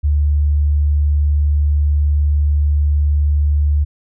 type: tone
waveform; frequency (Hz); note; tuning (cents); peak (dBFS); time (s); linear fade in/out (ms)
sine; 73.42; D2; 0; -11; 0.03-3.85; 20
effects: none